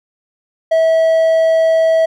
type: tone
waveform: triangle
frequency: 649 Hz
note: E5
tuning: 27 cents flat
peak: -7 dBFS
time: 0.71-2.06 s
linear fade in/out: 10 ms
effects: none